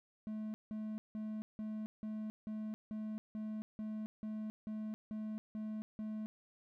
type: tone bursts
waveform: triangle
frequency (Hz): 215.7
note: A3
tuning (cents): -34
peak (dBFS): -37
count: 14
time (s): 0.27-6.26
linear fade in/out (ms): 0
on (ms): 270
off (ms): 170
effects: none